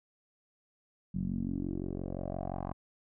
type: tone with low-pass filter sweep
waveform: 10% pulse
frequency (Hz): 45.74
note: F#1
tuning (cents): -19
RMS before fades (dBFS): -36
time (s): 1.14-2.73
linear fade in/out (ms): 10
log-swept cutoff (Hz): 180 to 960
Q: 4.1
effects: none